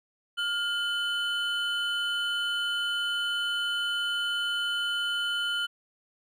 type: tone pair together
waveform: triangle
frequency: 1413 / 3019 Hz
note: F6 / F#7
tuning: +20 / +34 cents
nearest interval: octave + minor second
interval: 1314 cents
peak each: -28 dBFS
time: 0.37-5.67 s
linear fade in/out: 20 ms
effects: none